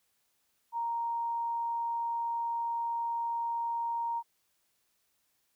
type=tone; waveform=sine; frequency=932.3 Hz; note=A#5; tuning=in tune; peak=-30 dBFS; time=0.72-4.23 s; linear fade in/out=50 ms; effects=white hiss -75 dBFS RMS until 5.55 s